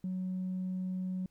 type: tone with tanh clipping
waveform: triangle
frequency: 185 Hz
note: F#3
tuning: in tune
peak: -33 dBFS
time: 0.04-1.26 s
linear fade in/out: 2 ms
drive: 5 dB
effects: pink hiss -75 dBFS RMS until 1.3 s